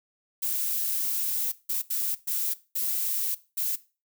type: noise bursts at uneven times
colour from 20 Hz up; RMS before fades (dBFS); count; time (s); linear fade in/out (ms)
violet; -28; 6; 0.42-1.52 / 1.69-1.82 / 1.9-2.15 / 2.27-2.54 / 2.75-3.35 / 3.57-3.76; 10
effects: noise-tail reverb RT60 0.3 s tail -17 dB re dry